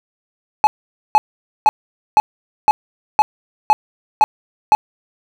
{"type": "tone bursts", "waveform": "triangle", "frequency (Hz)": 854, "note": "G#5", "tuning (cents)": 48, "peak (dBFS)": -4, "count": 9, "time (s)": [0.64, 4.75], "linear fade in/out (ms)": 0, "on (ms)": 30, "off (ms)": 480, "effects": []}